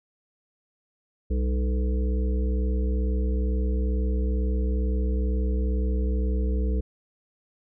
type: harmonic tone with a mistuned harmonic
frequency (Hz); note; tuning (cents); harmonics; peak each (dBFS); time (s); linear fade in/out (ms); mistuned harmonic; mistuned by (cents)
62.2; B1; +13; 1 / 3 / 5 / 7 / 8; -22 / -33 / -37 / -36 / -41; 1.3-6.81; 10; 3; +110
effects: none